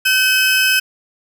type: tone pair together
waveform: 30% pulse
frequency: 1530 / 2566 Hz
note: G6 / E7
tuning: -42 / -47 cents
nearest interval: major sixth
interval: 895 cents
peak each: -12 dBFS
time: 0.05-0.8 s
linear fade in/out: 10 ms
effects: none